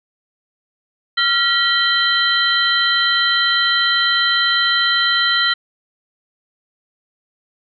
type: tone cluster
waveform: sine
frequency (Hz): 1380 / 1925 / 3132 / 4026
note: F6 / B6 / G7 / B7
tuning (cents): -21 / -45 / -2 / +33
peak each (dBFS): -19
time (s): 1.17-5.54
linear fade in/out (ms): 10
effects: none